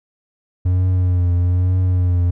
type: tone with vibrato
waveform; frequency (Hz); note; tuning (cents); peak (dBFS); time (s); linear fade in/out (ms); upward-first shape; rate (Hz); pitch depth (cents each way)
triangle; 90; F#2; -47; -11; 0.65-2.31; 10; triangle; 1.1; 48
effects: none

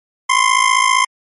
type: ring-modulated tone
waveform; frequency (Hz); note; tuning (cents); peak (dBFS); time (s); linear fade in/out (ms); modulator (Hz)
25% pulse; 1046.5; C6; 0; -4; 0.29-1.05; 10; 27.6
effects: MP3 48 kbps

